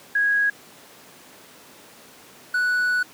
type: tone pair in turn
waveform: sine / triangle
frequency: 1653 / 1478.4 Hz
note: G#6 / F#6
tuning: -9 / -2 cents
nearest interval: major second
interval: 193 cents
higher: first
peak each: -17 dBFS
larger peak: neither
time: 0.15-0.5 / 2.54-3.03 s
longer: second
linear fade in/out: 5 ms
effects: pink hiss -47 dBFS RMS until 3.13 s + high-pass 200 Hz 12 dB/octave